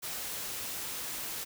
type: noise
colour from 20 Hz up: white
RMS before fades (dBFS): -38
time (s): 0.02-1.45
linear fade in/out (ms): 20
effects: none